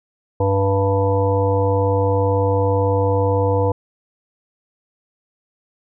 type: harmonic tone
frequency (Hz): 98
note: G2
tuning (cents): 0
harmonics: 1 / 3 / 5 / 7 / 9 / 10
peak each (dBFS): -18 / -26 / -18 / -29 / -25 / -28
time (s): 0.4-3.72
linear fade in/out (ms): 5
effects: none